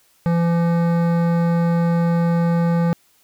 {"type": "tone with hard clipping", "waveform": "sine", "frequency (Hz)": 169.6, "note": "E3", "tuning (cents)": 50, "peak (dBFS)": -17, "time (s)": [0.26, 2.93], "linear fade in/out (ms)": 0, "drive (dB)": 15, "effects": ["white hiss -58 dBFS RMS until 3.23 s"]}